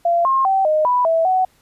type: tone with pitch steps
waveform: sine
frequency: 686 / 1068 / 772 / 617 / 988 / 655 / 747 Hz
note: F5 / C6 / G5 / D#5 / B5 / E5 / F#5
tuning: -31 / +35 / -27 / -15 / 0 / -11 / +16 cents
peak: -13 dBFS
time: 0.05-1.45 s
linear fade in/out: 5 ms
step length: 200 ms
effects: pink hiss -57 dBFS RMS until 1.61 s + resampled to 32000 Hz